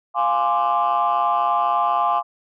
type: chord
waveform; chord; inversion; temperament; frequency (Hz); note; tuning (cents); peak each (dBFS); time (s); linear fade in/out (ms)
sine; D half-diminished seventh; first; equal; 698.5 / 830.6 / 1046.5 / 1174.7; F5 / Ab5 / C6 / D6; 0 / 0 / 0 / 0; -21; 0.14-2.23; 50
effects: tanh soft clip ceiling -11 dBFS

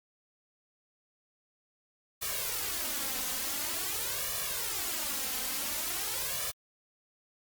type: noise with flanger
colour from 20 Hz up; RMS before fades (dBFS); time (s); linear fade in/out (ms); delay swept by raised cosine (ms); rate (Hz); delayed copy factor
white; -34; 2.21-6.52; 20; 1.7 to 3.9; 0.47; +1
effects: Opus 48 kbps

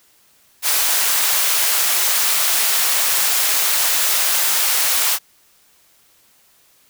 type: high-pass noise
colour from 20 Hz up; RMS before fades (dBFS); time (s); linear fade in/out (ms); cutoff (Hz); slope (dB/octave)
white; -17; 0.62-5.19; 50; 680; 12
effects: white hiss -55 dBFS RMS until 6.89 s

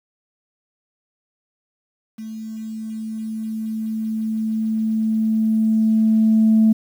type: tone with level ramp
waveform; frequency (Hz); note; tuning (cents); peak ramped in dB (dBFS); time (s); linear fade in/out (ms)
sine; 220; A3; 0; -29 to -9; 2.18-6.73; 10
effects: tanh soft clip ceiling -7 dBFS + 8-bit

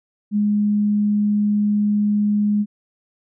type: tone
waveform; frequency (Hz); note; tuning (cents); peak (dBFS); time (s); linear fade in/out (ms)
sine; 207.7; G#3; 0; -15; 0.31-2.66; 50
effects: none

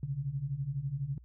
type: beating tone pair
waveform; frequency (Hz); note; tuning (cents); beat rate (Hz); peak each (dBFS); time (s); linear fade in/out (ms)
sine; 130.81 / 142.81; C3 / D3; 0 / -48; 12; -37 / -34; 0.03-1.18; 2
effects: added 60 Hz sine -52 dBFS peak until 1.24 s

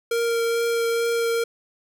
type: tone with vibrato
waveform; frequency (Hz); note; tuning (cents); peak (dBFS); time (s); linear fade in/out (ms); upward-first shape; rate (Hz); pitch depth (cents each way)
square; 464.3; A#4; -7; -21; 0.11-1.44; 5; triangle; 2.3; 10
effects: none

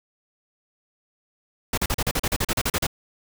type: noise bursts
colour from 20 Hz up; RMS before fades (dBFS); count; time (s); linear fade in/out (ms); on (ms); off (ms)
pink; -23; 14; 1.73-2.868; 5; 46; 38
effects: none

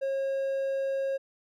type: tone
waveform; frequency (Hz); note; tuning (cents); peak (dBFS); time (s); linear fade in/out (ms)
triangle; 542; C#5; -39; -25; 0.01-1.18; 20
effects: none

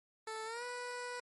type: tone with pitch glide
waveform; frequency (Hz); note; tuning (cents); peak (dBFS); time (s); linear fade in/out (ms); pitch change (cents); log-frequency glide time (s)
15% pulse; 440 to 491; A4 to B4; 0 to -10; -34; 0.27-1.2; 5; +190; 0.45-0.64
effects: MP3 48 kbps

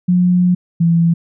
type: tone pair in turn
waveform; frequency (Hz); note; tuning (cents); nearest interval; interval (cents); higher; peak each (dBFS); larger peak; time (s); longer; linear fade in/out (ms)
sine; 179.3 / 167.88; F3 / E3; +46 / +32; minor second; 114; first; -9; neither; 0.08-0.55 / 0.8-1.14; first; 10
effects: none

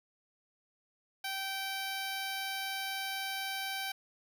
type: tone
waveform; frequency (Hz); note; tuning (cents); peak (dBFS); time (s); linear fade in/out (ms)
10% pulse; 776; G5; -18; -27; 1.24-3.92; 5
effects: none

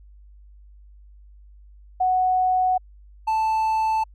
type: tone pair in turn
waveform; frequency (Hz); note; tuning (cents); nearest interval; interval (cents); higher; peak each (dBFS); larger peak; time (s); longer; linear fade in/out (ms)
sine / triangle; 740 / 880; F#5 / A5; 0 / 0; minor third; 300; second; -17 / -17; neither; 2-2.78 / 3.27-4.04; first; 10
effects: added 50 Hz sine -45 dBFS peak until 4.14 s

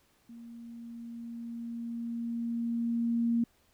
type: tone with level ramp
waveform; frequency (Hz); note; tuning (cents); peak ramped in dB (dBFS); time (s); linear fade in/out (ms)
sine; 233.4; A#3; +2; -45 to -24; 0.29-3.44; 5
effects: pink hiss -68 dBFS RMS until 3.73 s

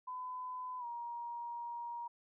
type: tone with pitch glide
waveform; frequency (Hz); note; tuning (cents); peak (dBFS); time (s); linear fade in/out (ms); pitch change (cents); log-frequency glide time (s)
sine; 1008 to 945.9; B5 to A#5; +35 to +25; -40; 0.07-2.08; 10; -110; 0.79-0.85
effects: none

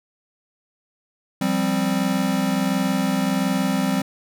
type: chord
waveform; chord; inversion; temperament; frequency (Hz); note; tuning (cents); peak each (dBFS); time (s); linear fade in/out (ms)
square; F suspended second; none; equal; 174.61 / 196 / 261.6; F3 / G3 / C4; 0 / 0 / 0; -27 / -23 / -24; 1.41-4.02; 5
effects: none

